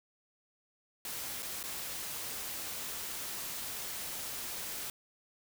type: noise with dropouts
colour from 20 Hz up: white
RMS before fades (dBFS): -40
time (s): 1.05-4.9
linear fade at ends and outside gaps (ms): 1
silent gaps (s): 1.424-1.428 / 1.629-1.638
effects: none